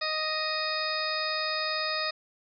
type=harmonic tone; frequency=622.3 Hz; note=D#5; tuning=in tune; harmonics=1 / 2 / 3 / 4 / 6 / 7 / 8; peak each=-35 / -34 / -35 / -37 / -37 / -37 / -34 dBFS; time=0.01-2.11 s; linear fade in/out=10 ms; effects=none